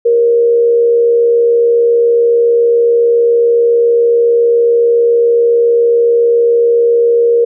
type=tone with frequency modulation; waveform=sine; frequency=470 Hz; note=A#4; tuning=14 cents sharp; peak=-6 dBFS; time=0.05-7.45 s; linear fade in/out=10 ms; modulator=72.8 Hz; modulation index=0.27; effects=none